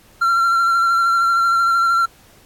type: tone with vibrato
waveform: triangle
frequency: 1366 Hz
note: F6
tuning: 39 cents flat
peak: -11 dBFS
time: 0.21-2.06 s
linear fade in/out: 10 ms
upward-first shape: sine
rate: 13 Hz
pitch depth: 23 cents each way
effects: pink hiss -50 dBFS RMS until 2.45 s + AAC 64 kbps